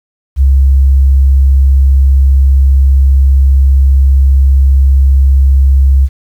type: tone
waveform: sine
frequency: 67.5 Hz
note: C#2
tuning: 45 cents flat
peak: -3 dBFS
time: 0.36-6.09 s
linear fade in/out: 50 ms
effects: 7-bit